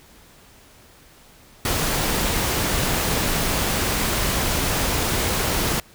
pink noise, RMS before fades -22 dBFS, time 1.65-5.8 s, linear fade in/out 2 ms, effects pink hiss -50 dBFS RMS until 5.94 s

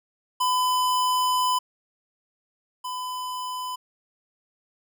square tone pair in turn, 1006 / 1006 Hz, B5 / B5, +32 / +32 cents, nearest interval unison, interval 0 cents, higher neither, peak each -21 / -30 dBFS, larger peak first, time 0.4-1.59 / 2.84-3.76 s, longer first, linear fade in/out 10 ms, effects none

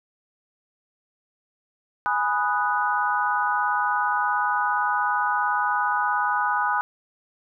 sine chord, G# minor seventh, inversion none, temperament equal, 830.6 / 987.8 / 1244.5 / 1480 Hz, G#5 / B5 / D#6 / F#6, 0 / 0 / 0 / 0 cents, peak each -26 dBFS, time 2.06-6.81 s, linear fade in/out 0 ms, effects none

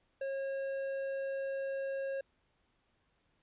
triangle tone with tanh clipping, 543 Hz, C#5, 36 cents flat, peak -36 dBFS, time 0.21-2.21 s, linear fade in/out 5 ms, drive 13 dB, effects pink hiss -75 dBFS RMS until 3.42 s + resampled to 8000 Hz

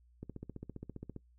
click train, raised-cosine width 3 ms, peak -30 dBFS, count 15, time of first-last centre 0.23-1.163 s, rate 15 Hz, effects noise-tail reverb RT60 0.1 s tail -21 dB re dry + added 60 Hz sine -62 dBFS peak until 1.38 s

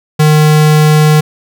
square tone, 152.9 Hz, D#3, 30 cents flat, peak -5 dBFS, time 0.19-1.21 s, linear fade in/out 10 ms, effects none

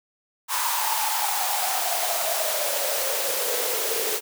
white noise with high-pass filter sweep, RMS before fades -25 dBFS, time 0.48-4.21 s, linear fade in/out 50 ms, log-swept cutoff 990 to 420 Hz, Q 8.8, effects none

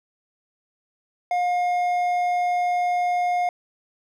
triangle tone with hard clipping, 713 Hz, F5, 36 cents sharp, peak -21 dBFS, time 1.31-3.49 s, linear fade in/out 2 ms, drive 9 dB, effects none

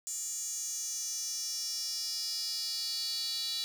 square tone with high-pass filter sweep, 262.9 Hz, C4, 8 cents sharp, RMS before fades -36 dBFS, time 0.07-3.64 s, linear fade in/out 0 ms, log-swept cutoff 7100 to 4100 Hz, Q 6.7, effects none

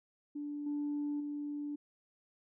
sine tone with level steps, 292.1 Hz, D4, 9 cents flat, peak -37 / -32 / -36 dBFS, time 0.35-1.76 s, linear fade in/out 10 ms, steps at 0.66 / 1.2 s, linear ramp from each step 5 ms, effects tanh soft clip ceiling -30 dBFS

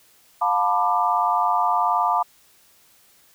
sine chord, B half-diminished seventh, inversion second, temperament just, 711.2 / 889 / 987.8 / 1185.3 Hz, F5 / A5 / B5 / D6, +31 / +18 / 0 / +16 cents, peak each -23 dBFS, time 0.41-2.23 s, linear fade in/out 10 ms, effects white hiss -56 dBFS RMS until 3.34 s

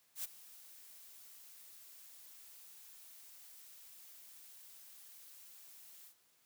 blue noise with ADSR envelope, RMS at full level -39 dBFS, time 0.15-6.15 s, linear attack 90 ms, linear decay 20 ms, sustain -18 dB, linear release 82 ms, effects white hiss -72 dBFS RMS until 6.45 s + high-pass 100 Hz 12 dB/octave

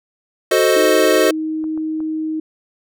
square chord, F# diminished seventh, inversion none, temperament equal, 370 / 440 / 523.3 / 622.3 Hz, F#4 / A4 / C5 / Eb5, 0 / 0 / 0 / 0 cents, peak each -18 dBFS, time 0.51-1.31 s, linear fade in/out 5 ms
sine tone, 314.1 Hz, D#4, 16 cents sharp, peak -19 dBFS, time 0.76-2.4 s, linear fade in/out 5 ms
clicks, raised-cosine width 1 ms, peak -25 dBFS, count 6, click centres 0.849 / 1.042 / 1.157 / 1.641 / 1.776 / 2.004 s
effects none

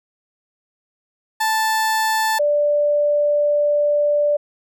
30% pulse / sine tone pair in turn, 880 / 587.3 Hz, A5 / D5, 0 / 0 cents, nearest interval perfect fifth, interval 700 cents, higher first, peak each -14 dBFS, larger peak neither, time 1.4-2.39 / 2.39-4.37 s, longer second, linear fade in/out 10 ms, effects none

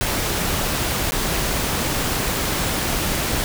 pink noise with dropouts, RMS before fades -22 dBFS, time 0.01-3.44 s, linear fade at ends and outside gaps 0 ms, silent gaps 1.109-1.12 s, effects none

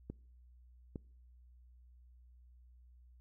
clicks, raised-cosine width 3 ms, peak -29 dBFS, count 2, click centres 0.1 / 0.958 s, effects noise-tail reverb RT60 0.6 s tail -26 dB re dry + added 61 Hz sine -58 dBFS peak until 3.2 s

